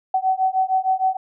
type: beating tone pair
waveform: sine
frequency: 753 / 759.5 Hz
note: F#5 / F#5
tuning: +30 / +45 cents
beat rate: 6.5 Hz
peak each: -20 dBFS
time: 0.14-1.17 s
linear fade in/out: 5 ms
effects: none